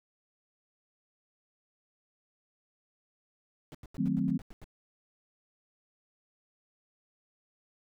brown noise bursts, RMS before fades -46 dBFS, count 9, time 3.72-4.642 s, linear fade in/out 0 ms, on 26 ms, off 86 ms
sine chord, D# diminished seventh, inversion none, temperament equal, 155.56 / 185 / 220 / 261.6 Hz, D#3 / F#3 / A3 / C4, 0 / 0 / 0 / 0 cents, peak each -34 / -31 / -33 / -31 dBFS, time 3.98-4.38 s, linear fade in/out 10 ms
effects none

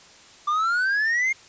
triangle exponential sweep, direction up, 1174.7 to 2153 Hz, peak -18 dBFS, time 0.47-1.33 s, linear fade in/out 10 ms, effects white hiss -49 dBFS RMS until 1.48 s + resampled to 16000 Hz

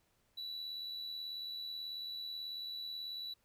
triangle tone with amplitude modulation, 3944 Hz, B7, 3 cents flat, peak -37 dBFS, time 0.37-3.34 s, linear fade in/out 10 ms, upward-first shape sine, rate 78.3 Hz, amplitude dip 40%, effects tanh soft clip ceiling -33 dBFS + pink hiss -75 dBFS RMS until 3.44 s

